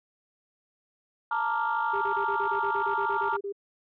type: chord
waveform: sine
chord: Bb major seventh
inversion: third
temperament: equal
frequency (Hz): 880 / 932.3 / 1174.7 / 1396.9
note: A5 / Bb5 / D6 / F6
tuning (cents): 0 / 0 / 0 / 0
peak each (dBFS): -30 / -28 / -32 / -30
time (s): 1.31-3.37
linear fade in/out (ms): 5
type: tone bursts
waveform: sine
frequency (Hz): 400.6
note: G4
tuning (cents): +38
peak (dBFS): -30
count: 14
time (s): 1.93-3.525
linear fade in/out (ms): 10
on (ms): 87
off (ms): 29
effects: tanh soft clip ceiling -18 dBFS